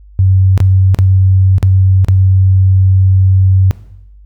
sine tone with dropouts, 94.8 Hz, F#2, 43 cents sharp, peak -5 dBFS, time 0.19-3.71 s, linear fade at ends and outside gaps 0 ms, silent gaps 0.577-0.603 / 0.946-0.988 / 1.582-1.628 / 2.046-2.085 s, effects noise-tail reverb RT60 0.8 s tail -17 dB re dry + added 50 Hz sine -35 dBFS peak until 4.25 s

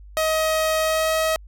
sawtooth tone with pitch glide, 632 to 637.1 Hz, D#5 to D#5, +27 to +41 cents, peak -15 dBFS, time 0.17-1.36 s, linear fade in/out 0 ms, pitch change +14 cents, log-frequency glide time 0.79-1.12 s, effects added 50 Hz sine -40 dBFS peak until 1.47 s

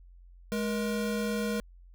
square tone pair together, 210 / 475.8 Hz, G#3 / A#4, +19 / +35 cents, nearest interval octave + major second, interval 1416 cents, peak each -31 / -34 dBFS, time 0.52-1.6 s, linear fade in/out 0 ms, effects added 44 Hz sine -50 dBFS peak until 1.94 s

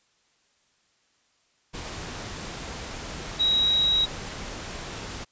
sine tone in noise, 3834 Hz, A#7, 48 cents sharp, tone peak -19 dBFS, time 3.39-4.06 s, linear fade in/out 20 ms, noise pink, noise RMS -36 dBFS, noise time 1.73-5.25 s, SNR +14 dB, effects white hiss -67 dBFS RMS until 5.31 s + resampled to 16000 Hz

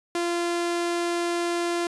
sawtooth tone, 344.7 Hz, F4, 23 cents flat, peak -20 dBFS, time 0.15-1.87 s, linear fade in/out 2 ms, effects resampled to 24000 Hz

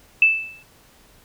sine tone with exponential decay, 2637 Hz, E7, in tune, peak -8 dBFS, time 0.22-0.63 s, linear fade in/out 2 ms, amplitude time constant 88 ms, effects pink hiss -53 dBFS RMS until 1.24 s

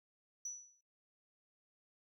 sine tone with exponential decay, 5920 Hz, F#8, in tune, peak -36 dBFS, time 0.45-0.81 s, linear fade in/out 5 ms, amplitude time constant 78 ms, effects noise-tail reverb RT60 0.3 s tail -24 dB re dry + tanh soft clip ceiling -37 dBFS

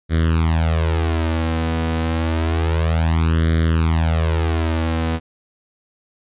sawtooth tone with flanger, 81.2 Hz, E2, 26 cents flat, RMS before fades -18 dBFS, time 0.09-5.2 s, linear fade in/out 50 ms, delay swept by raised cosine 0.56 to 4.06 ms, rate 0.29 Hz, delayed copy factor +0.9, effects resampled to 8000 Hz

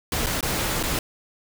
pink noise with dropouts, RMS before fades -25 dBFS, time 0.12-0.99 s, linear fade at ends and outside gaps 2 ms, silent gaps 0.262-0.267 / 0.408-0.427 / 0.829-0.835 s, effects none

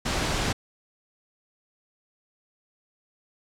pink noise, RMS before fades -26 dBFS, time 0.05-0.53 s, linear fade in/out 10 ms, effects low-pass 7000 Hz 12 dB/octave

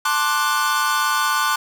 45% pulse chord, D dominant seventh, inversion second, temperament equal with one note detuned, 880 / 1058.1 / 1174.7 / 1480 Hz, A5 / C6 / D6 / F#6, 0 / +19 / 0 / 0 cents, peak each -26 / -23 / -22 / -22 dBFS, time 0.05-1.56 s, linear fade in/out 5 ms, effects none

